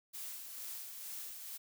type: noise with tremolo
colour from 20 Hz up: blue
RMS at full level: -44 dBFS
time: 0.13-1.58 s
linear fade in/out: 20 ms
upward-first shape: sine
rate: 2.2 Hz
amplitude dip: 40%
effects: none